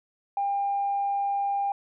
sine tone, 800 Hz, G5, 35 cents sharp, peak -23 dBFS, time 0.37-1.72 s, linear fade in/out 2 ms, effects tanh soft clip ceiling -19 dBFS

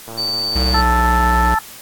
click train, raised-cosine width 1 ms, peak -19 dBFS, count 83, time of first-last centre 0.08-0.806 s, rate 113 Hz
sine tone, 4573 Hz, D8, 47 cents flat, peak -18 dBFS, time 0.17-0.82 s, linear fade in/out 20 ms
square tone with pitch glide, 64.2 to 60.84 Hz, C2 to B1, -32 to -25 cents, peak -16 dBFS, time 0.55-1.55 s, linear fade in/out 10 ms, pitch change -93 cents, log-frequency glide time 0.67-0.89 s
harmonic tone, 440 Hz, A4, in tune, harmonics 2 / 3 / 4, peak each -16 / -19 / -22 dBFS, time 0.74-1.59 s, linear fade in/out 5 ms
effects white hiss -37 dBFS RMS until 1.81 s + AAC 64 kbps

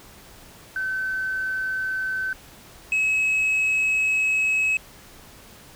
sine tone pair in turn, 1530 / 2568 Hz, G6 / E7, -42 / -46 cents, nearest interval major sixth, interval 896 cents, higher second, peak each -23 / -16 dBFS, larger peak second, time 0.76-2.33 / 2.92-4.77 s, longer second, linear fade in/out 2 ms, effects tanh soft clip ceiling -18 dBFS + pink hiss -47 dBFS RMS until 5.75 s

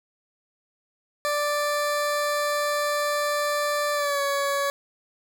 20% pulse tone with pitch glide, 587.3 to 562.4 Hz, D5 to C#5, 0 to +25 cents, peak -18 dBFS, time 1.25-4.7 s, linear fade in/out 0 ms, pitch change -75 cents, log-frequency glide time 3.94-4.21 s, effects none

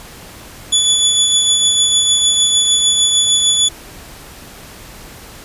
25% pulse tone with tremolo, 3442 Hz, A7, 39 cents flat, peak -5 dBFS, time 0.72-3.69 s, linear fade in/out 10 ms, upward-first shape triangle, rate 6.6 Hz, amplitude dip 40%, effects pink hiss -36 dBFS RMS until 5.44 s + resampled to 32000 Hz

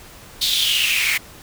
pink noise with high-pass filter sweep, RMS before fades -19 dBFS, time 0.41-1.18 s, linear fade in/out 10 ms, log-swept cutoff 3900 to 2100 Hz, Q 6.8, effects pink hiss -42 dBFS RMS until 1.42 s

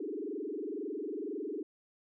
sine tone with frequency modulation, 360 Hz, F#4, 47 cents flat, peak -35 dBFS, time 0-1.63 s, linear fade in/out 5 ms, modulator 22 Hz, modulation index 3.5, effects none

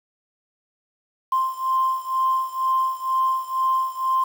sine beating tone pair, 1046.5 / 1048.6 Hz, C6 / C6, 0 / +3 cents, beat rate 2.1 Hz, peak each -21 / -23 dBFS, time 1.32-4.24 s, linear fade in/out 5 ms, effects tanh soft clip ceiling -12 dBFS + 7-bit

